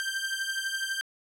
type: beating tone pair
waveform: sawtooth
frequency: 1568 / 1580 Hz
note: G6 / G6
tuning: 0 / +13 cents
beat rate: 12 Hz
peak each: -29 dBFS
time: 0-1.01 s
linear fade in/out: 0 ms
effects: low-pass 12000 Hz 12 dB/octave